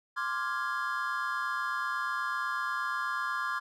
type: chord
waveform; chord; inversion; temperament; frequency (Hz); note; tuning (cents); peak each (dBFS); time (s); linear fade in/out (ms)
triangle; D half-diminished seventh; third; equal; 1046.5 / 1174.7 / 1396.9 / 1661.2; C6 / D6 / F6 / Ab6; 0 / 0 / 0 / 0; -34; 0.16-3.6; 20
effects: none